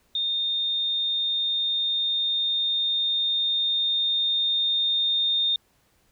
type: tone with level ramp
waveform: sine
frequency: 3650 Hz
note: A#7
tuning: 37 cents flat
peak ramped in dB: -23 to -20 dBFS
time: 0.15-5.56 s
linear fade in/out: 2 ms
effects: pink hiss -65 dBFS RMS until 6.11 s